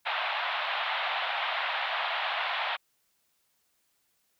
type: band-pass noise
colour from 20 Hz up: pink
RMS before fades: -31 dBFS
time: 0.05-2.77 s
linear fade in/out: 20 ms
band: 660 to 3700 Hz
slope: 48 dB/octave
effects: white hiss -73 dBFS RMS until 4.39 s